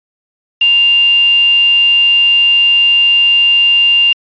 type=tone with quantisation; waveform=sine; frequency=2794 Hz; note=F7; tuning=in tune; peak=-6 dBFS; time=0.61-4.13 s; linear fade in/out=5 ms; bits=4; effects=resampled to 11025 Hz